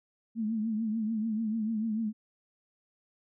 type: tone with vibrato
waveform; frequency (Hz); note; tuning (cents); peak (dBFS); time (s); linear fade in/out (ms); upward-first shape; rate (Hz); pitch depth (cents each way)
sine; 220; A3; 0; -28; 0.35-2.13; 50; triangle; 6.8; 89
effects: none